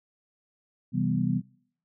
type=chord; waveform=sine; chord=C major seventh; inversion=none; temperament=equal; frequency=130.81 / 164.81 / 196 / 246.9 Hz; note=C3 / E3 / G3 / B3; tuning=0 / 0 / 0 / 0 cents; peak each=-29 dBFS; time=0.92-1.42 s; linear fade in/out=50 ms; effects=noise-tail reverb RT60 0.6 s tail -23 dB re dry